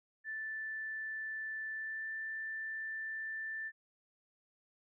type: tone with pitch glide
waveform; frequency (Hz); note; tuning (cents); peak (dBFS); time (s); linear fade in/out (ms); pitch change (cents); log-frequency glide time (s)
sine; 1760 to 1771.2; A6 to A6; 0 to +11; -38; 0.24-3.72; 50; +11; 1.72-2.1
effects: none